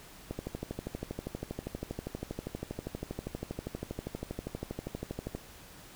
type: click train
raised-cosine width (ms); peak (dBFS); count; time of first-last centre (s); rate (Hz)
2; -22; 64; 0.31-5.35; 12.5
effects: pink hiss -52 dBFS RMS until 5.95 s